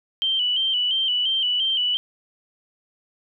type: tone with vibrato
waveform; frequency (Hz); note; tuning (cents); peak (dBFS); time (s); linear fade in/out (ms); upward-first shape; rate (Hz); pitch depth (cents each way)
sine; 3049; G7; -49; -19; 0.22-1.97; 0; square; 2.9; 51
effects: none